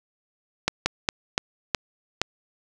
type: slowing click train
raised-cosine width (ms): 0.2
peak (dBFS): -3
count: 6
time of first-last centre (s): 0.68-2.216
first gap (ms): 180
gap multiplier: 1.27
effects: none